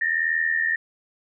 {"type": "tone pair together", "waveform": "sine", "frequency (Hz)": [1783.3, 1864.7], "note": ["A6", "A#6"], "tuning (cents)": [23, 0], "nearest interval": "minor second", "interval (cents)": 77, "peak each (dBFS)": -23, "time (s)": [0.01, 0.76], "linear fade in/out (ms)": 5, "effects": []}